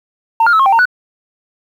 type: tone with pitch steps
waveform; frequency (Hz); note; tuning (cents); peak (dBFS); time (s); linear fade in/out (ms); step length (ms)
sine; 908 / 1408 / 1300 / 1078 / 783 / 916 / 1478; A#5 / F6 / E6 / C#6 / G5 / A#5 / F#6; -46 / +14 / -24 / -49 / -2 / -31 / -2; -5; 0.4-0.855; 5; 65
effects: tanh soft clip ceiling -5 dBFS + 7-bit